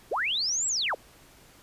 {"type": "linear two-way sweep", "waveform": "sine", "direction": "up then down", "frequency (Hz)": [311.1, 7830, 311.1], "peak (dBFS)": -25, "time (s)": [0.11, 0.95], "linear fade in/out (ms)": 10, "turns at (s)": 0.67, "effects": ["pink hiss -55 dBFS RMS until 1.62 s", "resampled to 32000 Hz"]}